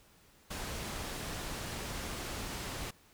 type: low-pass noise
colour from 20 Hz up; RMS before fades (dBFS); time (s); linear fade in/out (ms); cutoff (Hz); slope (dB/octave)
pink; -40; 0.5-2.91; 10; 11000; 12
effects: pink hiss -63 dBFS RMS until 3.13 s